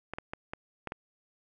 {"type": "clicks", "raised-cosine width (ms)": 0.5, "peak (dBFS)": -21, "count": 6, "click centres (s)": [0.136, 0.185, 0.335, 0.535, 0.873, 0.921], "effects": []}